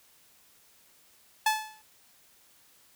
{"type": "tone with exponential decay", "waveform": "sawtooth", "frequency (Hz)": 866, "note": "A5", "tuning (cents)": -28, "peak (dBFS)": -16, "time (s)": [1.46, 1.82], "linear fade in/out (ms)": 5, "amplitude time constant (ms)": 77, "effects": ["white hiss -61 dBFS RMS until 2.95 s"]}